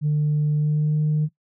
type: tone with pitch glide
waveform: sine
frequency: 150 to 152.36 Hz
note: D3 to D#3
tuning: +37 to -36 cents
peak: -16 dBFS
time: 0.01-1.29 s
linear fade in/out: 50 ms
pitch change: +27 cents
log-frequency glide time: 0.57-0.98 s
effects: noise-tail reverb RT60 0.1 s tail -19 dB re dry + tanh soft clip ceiling -15 dBFS